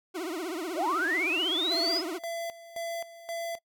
40% pulse tone with vibrato, 341.9 Hz, F4, 37 cents flat, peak -31 dBFS, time 0.14-2.19 s, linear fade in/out 20 ms, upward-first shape triangle, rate 16 Hz, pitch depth 230 cents each way
sine linear sweep, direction up, 501 to 5160 Hz, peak -26 dBFS, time 0.75-2.03 s, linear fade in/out 50 ms
square tone with tremolo, 674 Hz, E5, 38 cents sharp, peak -33 dBFS, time 1.71-3.59 s, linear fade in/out 10 ms, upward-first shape square, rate 1.9 Hz, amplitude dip 80%
effects noise-tail reverb RT60 0.1 s tail -22 dB re dry

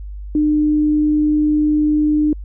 sine tone, 301.6 Hz, D4, 46 cents sharp, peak -12 dBFS, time 0.35-2.33 s, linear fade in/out 2 ms, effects added 50 Hz sine -27 dBFS peak until 2.44 s

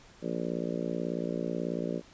harmonic tone, 58.27 Hz, A#1, in tune, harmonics 3 / 4 / 5 / 6 / 7 / 8 / 9 / 10, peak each -36 / -37 / -38 / -39 / -39 / -40 / -41 / -41 dBFS, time 0.21-2.02 s, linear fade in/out 50 ms, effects pink hiss -56 dBFS RMS until 2.13 s + resampled to 16000 Hz

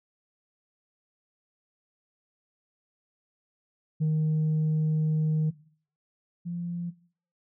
sine tone pair in turn, 155.56 / 172.95 Hz, D#3 / F3, 0 / -17 cents, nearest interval major second, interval 183 cents, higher second, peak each -20 / -30 dBFS, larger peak first, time 4-5.51 / 6.45-6.91 s, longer first, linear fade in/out 20 ms, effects noise-tail reverb RT60 0.5 s tail -19 dB re dry + tanh soft clip ceiling -21 dBFS

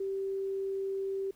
sine tone, 388.9 Hz, G4, 14 cents flat, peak -31 dBFS, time 0-1.31 s, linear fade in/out 5 ms, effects pink hiss -65 dBFS RMS until 1.35 s

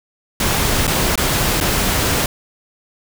pink noise with dropouts, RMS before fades -17 dBFS, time 0.4-2.26 s, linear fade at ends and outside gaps 2 ms, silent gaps 0.869-0.877 / 1.156-1.176 / 1.602-1.61 s, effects none

